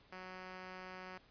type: tone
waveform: 5% pulse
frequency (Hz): 185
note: F#3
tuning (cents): 0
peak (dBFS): -36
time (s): 0.12-1.18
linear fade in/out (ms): 5
effects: pink hiss -66 dBFS RMS until 1.3 s + resampled to 11025 Hz